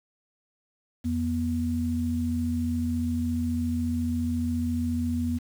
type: tone pair together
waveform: sine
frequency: 85.51 / 242.2 Hz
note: F2 / B3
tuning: -36 / -34 cents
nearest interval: octave + tritone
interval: 1802 cents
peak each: -29 / -26 dBFS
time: 1.04-5.39 s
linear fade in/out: 20 ms
effects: 8-bit